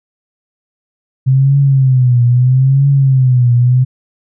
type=tone with vibrato; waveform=sine; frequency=130 Hz; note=C3; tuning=11 cents flat; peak=-6 dBFS; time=1.26-3.85 s; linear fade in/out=20 ms; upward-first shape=triangle; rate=0.77 Hz; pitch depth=140 cents each way; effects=none